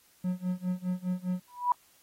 triangle tone with tremolo, 181.9 Hz, F#3, 29 cents flat, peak -24 dBFS, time 0.24-1.4 s, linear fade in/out 5 ms, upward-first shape sine, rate 4.9 Hz, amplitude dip 95%
sine tone with exponential growth, 980 Hz, B5, 14 cents flat, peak -18 dBFS, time 1.48-1.72 s, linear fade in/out 2 ms, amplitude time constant 51 ms
effects white hiss -63 dBFS RMS until 2.02 s + AAC 48 kbps

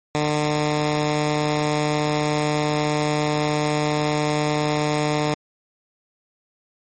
10% pulse tone, 150 Hz, D3, 37 cents sharp, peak -11 dBFS, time 0.15-5.34 s, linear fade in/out 0 ms, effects MP3 32 kbps

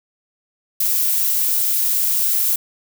violet noise, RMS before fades -18 dBFS, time 0.8-2.56 s, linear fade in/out 5 ms, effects none

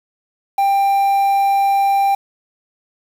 triangle tone with quantisation, 791 Hz, G5, 15 cents sharp, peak -10 dBFS, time 0.58-2.15 s, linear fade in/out 5 ms, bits 6, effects none

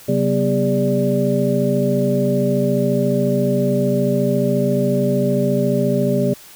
sine tone cluster, 135.1 / 189.7 / 243.6 / 405 / 585 Hz, C#3 / F#3 / B3 / G#4 / D5, -44 / +43 / -24 / -43 / -7 cents, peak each -21 dBFS, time 0.08-6.34 s, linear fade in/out 10 ms, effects white hiss -42 dBFS RMS until 6.55 s

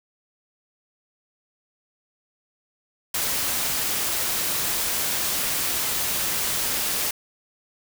white noise, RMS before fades -25 dBFS, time 3.14-7.11 s, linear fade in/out 5 ms, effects none

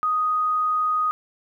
sine tone, 1246 Hz, D#6, 2 cents sharp, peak -19 dBFS, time 0.03-1.11 s, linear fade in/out 0 ms, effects 10-bit

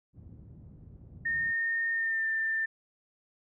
pink low-pass noise, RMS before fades -45 dBFS, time 0.13-1.54 s, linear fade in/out 50 ms, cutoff 150 Hz, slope 12 dB/octave
sine tone with pitch glide, 1832 to 1788.1 Hz, A#6 to A6, -31 to +27 cents, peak -27 dBFS, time 1.25-2.66 s, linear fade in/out 10 ms, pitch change -42 cents, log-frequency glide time 1.92-2.26 s
effects high-pass 80 Hz 12 dB/octave

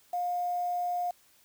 sine tone with quantisation, 710 Hz, F5, 28 cents sharp, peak -28 dBFS, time 0.13-1.11 s, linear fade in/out 5 ms, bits 8, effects white hiss -63 dBFS RMS until 1.44 s

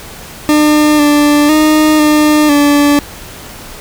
40% pulse tone with pitch steps, 301.1 / 293.7 / 307.9 / 302 / 289.3 Hz, D4 / D4 / D#4 / D4 / D4, +43 / 0 / -18 / +48 / -26 cents, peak -5 dBFS, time 0.49-2.99 s, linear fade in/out 0 ms, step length 500 ms, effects pink hiss -30 dBFS RMS until 3.8 s

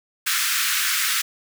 pink high-pass noise, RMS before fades -22 dBFS, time 0.26-1.22 s, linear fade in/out 10 ms, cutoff 1300 Hz, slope 48 dB/octave, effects none

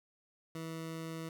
20% pulse tone, 162.5 Hz, E3, 24 cents flat, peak -35 dBFS, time 0.55-1.29 s, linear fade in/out 2 ms, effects none

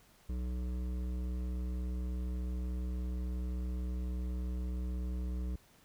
triangle tone with hard clipping, 61.74 Hz, B1, in tune, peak -36 dBFS, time 0.29-5.56 s, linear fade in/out 5 ms, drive 16 dB, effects pink hiss -64 dBFS RMS until 5.84 s

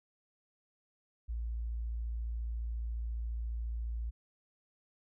sine tone, 57.2 Hz, A#1, 32 cents flat, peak -34 dBFS, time 1.28-4.11 s, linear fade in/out 20 ms, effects none

